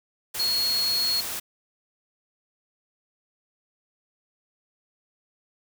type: tone in noise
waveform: sine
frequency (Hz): 4319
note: C#8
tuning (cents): -46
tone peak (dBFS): -22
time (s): 0.39-1.21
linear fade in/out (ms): 10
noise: white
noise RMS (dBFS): -32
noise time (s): 0.34-1.4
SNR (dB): +7
effects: none